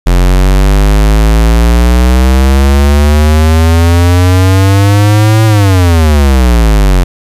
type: exponential two-way sweep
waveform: square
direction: up then down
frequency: 43.99 to 111 to 43.99 Hz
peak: -4 dBFS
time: 0.06-7.04 s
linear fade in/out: 10 ms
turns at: 5.45 s
effects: resampled to 32000 Hz + 7-bit